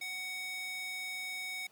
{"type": "tone with high-pass filter", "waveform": "square", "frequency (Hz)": 746, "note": "F#5", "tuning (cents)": 14, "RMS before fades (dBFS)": -40, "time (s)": [0.01, 1.67], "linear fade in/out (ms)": 5, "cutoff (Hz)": 2300, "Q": 2.1, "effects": ["pink hiss -64 dBFS RMS until 1.71 s", "high-pass 200 Hz 12 dB/octave"]}